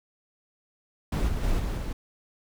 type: noise with level steps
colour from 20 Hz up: brown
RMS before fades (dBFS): -25 / -29 / -25 / -29 / -31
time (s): 1.12-1.93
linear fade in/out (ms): 5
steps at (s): 1.28 / 1.43 / 1.59 / 1.77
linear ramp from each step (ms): 10
effects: none